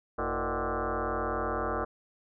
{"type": "tone with frequency modulation", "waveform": "sine", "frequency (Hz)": 360, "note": "F#4", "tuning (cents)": -47, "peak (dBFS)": -28, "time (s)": [0.18, 1.85], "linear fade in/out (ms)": 10, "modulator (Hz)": 136, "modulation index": 7.7, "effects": []}